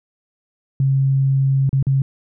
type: tone with dropouts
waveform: sine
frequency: 135.5 Hz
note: C#3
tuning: 39 cents flat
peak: -13 dBFS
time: 0.8-2.02 s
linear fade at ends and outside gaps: 2 ms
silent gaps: 1.693-1.729 / 1.827-1.868 s
effects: none